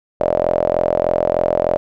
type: tone with band-pass filter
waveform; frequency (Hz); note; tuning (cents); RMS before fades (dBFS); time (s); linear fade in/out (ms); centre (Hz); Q
sawtooth; 43.29; F1; -14; -17; 0.2-1.77; 0; 600; 8.7
effects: none